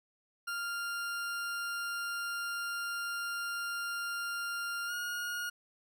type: tone with pitch glide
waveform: 40% pulse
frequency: 1396.9 to 1433.7 Hz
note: F6 to F6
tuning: 0 to +45 cents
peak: -34 dBFS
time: 0.47-5.5 s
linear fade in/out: 10 ms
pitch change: +45 cents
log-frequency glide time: 4.87-4.92 s
effects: none